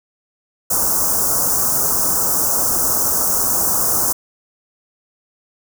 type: band-stop noise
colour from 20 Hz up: white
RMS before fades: -17 dBFS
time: 0.7-4.13 s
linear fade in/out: 10 ms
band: 1400 to 5600 Hz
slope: 48 dB/octave
effects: none